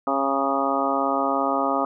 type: harmonic tone with a mistuned harmonic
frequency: 137.1 Hz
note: C#3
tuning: 19 cents flat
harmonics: 2 / 3 / 4 / 5 / 6 / 7 / 8 / 9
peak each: -27 / -32 / -28 / -27 / -28 / -30 / -31 / -26 dBFS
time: 0.07-1.85 s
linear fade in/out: 2 ms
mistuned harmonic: 8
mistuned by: +27 cents
effects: none